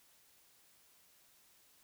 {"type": "silence", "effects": ["white hiss -67 dBFS RMS until 1.83 s"]}